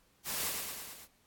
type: noise with echo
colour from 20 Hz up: white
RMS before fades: -36 dBFS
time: 0.24-0.53 s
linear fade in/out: 50 ms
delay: 110 ms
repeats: 5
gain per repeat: -3 dB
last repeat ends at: 1.08 s
effects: pink hiss -69 dBFS RMS until 1.26 s + AAC 64 kbps